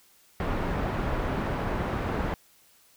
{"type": "low-pass noise", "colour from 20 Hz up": "pink", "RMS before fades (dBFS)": -29, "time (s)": [0.4, 2.34], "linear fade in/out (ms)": 0, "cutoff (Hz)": 1500, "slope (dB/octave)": 12, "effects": ["white hiss -60 dBFS RMS until 2.96 s"]}